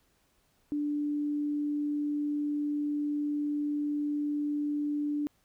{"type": "tone", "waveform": "sine", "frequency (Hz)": 293.7, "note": "D4", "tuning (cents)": 0, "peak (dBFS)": -28, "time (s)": [0.72, 5.27], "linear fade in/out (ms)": 0, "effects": ["pink hiss -70 dBFS RMS until 5.44 s"]}